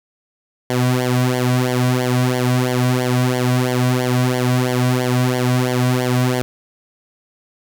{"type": "tone with flanger", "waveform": "sawtooth", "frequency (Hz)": 125.6, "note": "B2", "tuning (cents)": 30, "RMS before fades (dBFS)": -17, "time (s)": [0.7, 6.42], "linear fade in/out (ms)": 0, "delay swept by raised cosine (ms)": [0.77, 2.37], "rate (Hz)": 3, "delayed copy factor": -0.9, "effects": []}